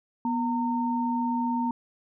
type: tone pair together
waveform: sine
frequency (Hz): 243.4 / 915.8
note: B3 / A#5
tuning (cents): -25 / -31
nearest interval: octave + major seventh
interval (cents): 2294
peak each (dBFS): -26 / -28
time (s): 0.25-1.71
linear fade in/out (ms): 2
effects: none